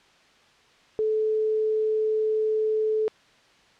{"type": "tone", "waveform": "sine", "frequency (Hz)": 434.1, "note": "A4", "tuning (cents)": -23, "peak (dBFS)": -21, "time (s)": [0.99, 3.08], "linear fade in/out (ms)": 0, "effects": ["white hiss -57 dBFS RMS until 3.79 s", "low-pass 4000 Hz 12 dB/octave"]}